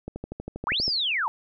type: click train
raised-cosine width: 2 ms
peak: -20 dBFS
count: 11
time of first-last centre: 0.08-0.88 s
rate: 12.5 Hz
type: linear two-way sweep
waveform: sine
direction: up then down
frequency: 830 to 5588 to 835 Hz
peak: -23 dBFS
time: 0.67-1.28 s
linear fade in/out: 0 ms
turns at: 0.84 s
effects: none